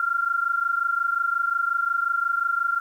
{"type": "tone pair together", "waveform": "sine", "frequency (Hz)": [1374.4, 1400], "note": ["F6", "F6"], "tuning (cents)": [-28, 4], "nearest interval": "unison", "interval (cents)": 32, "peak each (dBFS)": [-23, -25], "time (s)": [0, 2.8], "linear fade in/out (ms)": 2, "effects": ["9-bit"]}